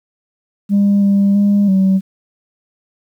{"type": "tone with pitch steps", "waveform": "sine", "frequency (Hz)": [201.2, 199.1, 202.7, 191.1], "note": ["G3", "G3", "G#3", "G3"], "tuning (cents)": [45, 27, -42, -44], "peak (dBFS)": -7, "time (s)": [0.69, 2.01], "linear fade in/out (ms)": 50, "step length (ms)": 330, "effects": ["tanh soft clip ceiling -7 dBFS", "8-bit"]}